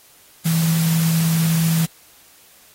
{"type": "tone in noise", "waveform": "sine", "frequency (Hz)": 163.6, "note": "E3", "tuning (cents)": -13, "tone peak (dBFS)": -15, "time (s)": [0.45, 1.86], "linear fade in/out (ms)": 10, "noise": "white", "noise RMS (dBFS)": -27, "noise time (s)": [0.45, 1.86], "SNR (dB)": 9, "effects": ["white hiss -50 dBFS RMS until 2.74 s", "AAC 48 kbps"]}